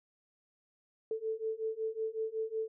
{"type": "beating tone pair", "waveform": "sine", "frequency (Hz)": [439.2, 444.6], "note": ["A4", "A4"], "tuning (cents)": [-3, 18], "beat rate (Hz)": 5.4, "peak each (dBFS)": [-37, -36], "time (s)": [1.11, 2.68], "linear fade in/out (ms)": 2, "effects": []}